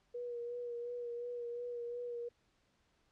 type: tone with vibrato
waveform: sine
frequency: 480 Hz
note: B4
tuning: 49 cents flat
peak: -39 dBFS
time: 0.14-2.29 s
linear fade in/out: 10 ms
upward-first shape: sine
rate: 2.8 Hz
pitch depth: 25 cents each way
effects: pink hiss -75 dBFS RMS until 3.11 s + low-pass 6000 Hz 12 dB/octave